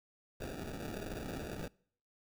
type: noise with sample-and-hold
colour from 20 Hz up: blue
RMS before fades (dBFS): -42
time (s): 0.4-1.68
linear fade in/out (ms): 5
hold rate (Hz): 1050
effects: noise-tail reverb RT60 0.6 s tail -25 dB re dry